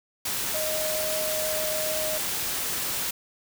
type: tone in noise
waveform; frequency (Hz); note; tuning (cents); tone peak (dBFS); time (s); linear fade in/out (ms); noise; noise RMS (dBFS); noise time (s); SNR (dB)
sine; 622.3; D#5; 0; -29; 0.54-2.18; 5; white; -29; 0.25-3.11; -3
effects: none